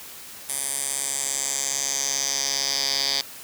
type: tone with band-pass filter sweep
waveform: 10% pulse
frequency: 137.6 Hz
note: C#3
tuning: 12 cents flat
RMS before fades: -26 dBFS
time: 0.49-3.21 s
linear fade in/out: 2 ms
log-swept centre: 9700 to 4600 Hz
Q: 4
effects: white hiss -41 dBFS RMS until 3.43 s + high-pass 60 Hz 12 dB/octave